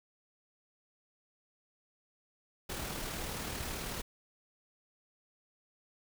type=noise with amplitude modulation; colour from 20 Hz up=pink; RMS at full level=-38 dBFS; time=2.69-4.02 s; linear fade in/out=10 ms; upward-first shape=sine; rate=38.4 Hz; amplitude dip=30%; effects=none